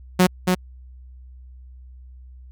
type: tone with echo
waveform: sawtooth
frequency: 182.7 Hz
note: F#3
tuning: 22 cents flat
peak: -8 dBFS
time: 0.19-0.27 s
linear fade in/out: 10 ms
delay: 280 ms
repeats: 1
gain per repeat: -4 dB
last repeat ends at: 0.55 s
effects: added 63 Hz sine -40 dBFS peak until 2.51 s